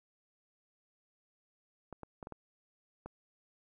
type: clicks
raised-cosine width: 1 ms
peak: -30 dBFS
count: 6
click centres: 1.927 / 2.033 / 2.228 / 2.271 / 2.323 / 3.06 s
effects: 12-bit